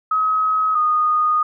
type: tone pair in turn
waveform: sine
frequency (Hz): 1273 / 1233.9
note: D#6 / D#6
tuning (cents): +39 / -15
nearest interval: minor second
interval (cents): 54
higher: first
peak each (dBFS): -15 / -14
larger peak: second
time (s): 0.11-0.75 / 0.75-1.43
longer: second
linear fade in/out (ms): 5
effects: none